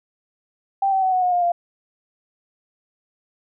sine tone with pitch steps, 784 / 768.3 / 752.9 / 737.9 / 723.1 / 708.6 / 694.4 Hz, G5 / G5 / F#5 / F#5 / F#5 / F5 / F5, 0 / -35 / +30 / -5 / -40 / +25 / -10 cents, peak -16 dBFS, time 0.82-1.52 s, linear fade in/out 5 ms, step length 100 ms, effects none

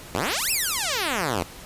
5% pulse exponential two-way sweep, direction up then down, 78.2 to 2800 to 78.2 Hz, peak -12 dBFS, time 0.15-1.43 s, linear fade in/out 0 ms, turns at 0.51 s, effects pink hiss -42 dBFS RMS until 1.65 s + resampled to 32000 Hz

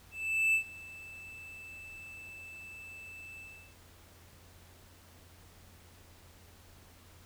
triangle tone with ADSR envelope, 2638 Hz, E7, 1 cent sharp, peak -22 dBFS, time 0.11-3.76 s, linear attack 430 ms, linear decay 93 ms, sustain -22 dB, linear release 360 ms, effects added 87 Hz sine -59 dBFS peak until 7.25 s + pink hiss -59 dBFS RMS until 7.25 s

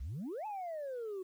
sine exponential two-way sweep, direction up then down, 55 to 878 to 364.2 Hz, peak -36 dBFS, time 0-1.23 s, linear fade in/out 10 ms, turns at 0.46 s, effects tanh soft clip ceiling -36 dBFS + 11-bit

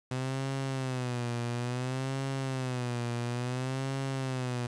sawtooth tone with vibrato, 127.1 Hz, C3, 50 cents flat, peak -27 dBFS, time 0.11-4.67 s, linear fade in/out 5 ms, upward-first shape sine, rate 0.58 Hz, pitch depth 110 cents each way, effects resampled to 22050 Hz + 9-bit

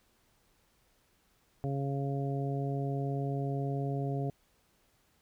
harmonic tone, 138.59 Hz, C#3, in tune, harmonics 1 / 2 / 3 / 4 / 5, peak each -32 / -39 / -39 / -45 / -41 dBFS, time 1.64-4.3 s, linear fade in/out 0 ms, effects pink hiss -70 dBFS RMS until 5.21 s

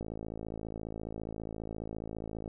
click train, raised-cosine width 2 ms, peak -26 dBFS, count 136, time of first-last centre 0.01-2.478 s, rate 54.7 Hz, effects none

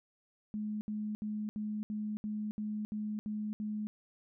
sine tone bursts, 212 Hz, G#3, 36 cents sharp, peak -34 dBFS, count 10, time 0.54-3.87 s, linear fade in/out 0 ms, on 270 ms, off 70 ms, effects none

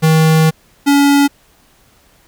square tone pair in turn, 158.9 / 283.1 Hz, D#3 / C#4, +37 / +37 cents, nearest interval minor seventh, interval 1000 cents, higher second, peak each -8 dBFS, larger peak neither, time 0.02-0.51 / 0.86-1.28 s, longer first, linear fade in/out 20 ms, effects pink hiss -51 dBFS RMS until 2.27 s

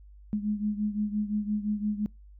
sine beating tone pair, 208.1 / 213.9 Hz, G#3 / A3, +4 / -49 cents, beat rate 5.8 Hz, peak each -28 / -32 dBFS, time 0.33-2.06 s, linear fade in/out 0 ms, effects noise-tail reverb RT60 0.2 s tail -25 dB re dry + added 50 Hz sine -48 dBFS peak until 2.39 s

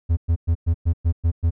triangle tone bursts, 83.5 Hz, E2, 23 cents sharp, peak -13 dBFS, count 8, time 0.09-1.508 s, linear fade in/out 20 ms, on 81 ms, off 110 ms, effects none

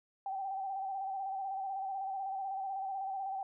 sine tone with vibrato, 776 Hz, G5, 18 cents flat, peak -35 dBFS, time 0.26-3.43 s, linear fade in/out 2 ms, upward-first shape square, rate 16 Hz, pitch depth 34 cents each way, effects none

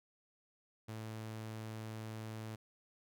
sawtooth tone, 110 Hz, A2, in tune, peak -39 dBFS, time 0.88-2.56 s, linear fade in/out 10 ms, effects none

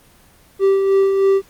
triangle tone with tremolo, 390 Hz, G4, 9 cents flat, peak -8 dBFS, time 0.59-1.42 s, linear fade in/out 50 ms, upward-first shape sine, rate 3.2 Hz, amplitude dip 40%, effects pink hiss -50 dBFS RMS until 1.49 s + Opus 24 kbps

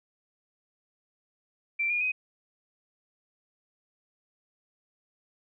sine tone with pitch steps, 2349 / 2429 / 2512 Hz, D7 / D#7 / D#7, 0 / -42 / +16 cents, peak -25 dBFS, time 1.79-2.12 s, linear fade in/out 10 ms, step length 110 ms, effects none

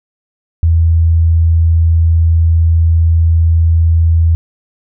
sine tone, 82.41 Hz, E2, in tune, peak -6 dBFS, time 0.63-4.35 s, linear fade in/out 0 ms, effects none

